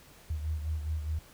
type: beating tone pair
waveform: sine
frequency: 77 / 81.8 Hz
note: D#2 / E2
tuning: -17 / -13 cents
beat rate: 4.8 Hz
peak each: -31 / -39 dBFS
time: 0.3-1.19 s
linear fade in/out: 5 ms
effects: pink hiss -56 dBFS RMS until 1.33 s